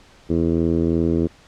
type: tone with low-pass filter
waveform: 10% pulse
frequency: 82.9 Hz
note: E2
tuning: 10 cents sharp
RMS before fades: -19 dBFS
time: 0.29-1.28 s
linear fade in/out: 20 ms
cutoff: 360 Hz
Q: 1.9
effects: pink hiss -50 dBFS RMS until 1.47 s + low-pass 6000 Hz 12 dB/octave